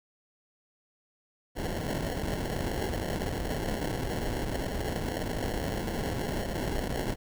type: noise with sample-and-hold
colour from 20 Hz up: pink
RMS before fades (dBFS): -32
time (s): 1.55-7.16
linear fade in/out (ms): 50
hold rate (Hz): 1225
effects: none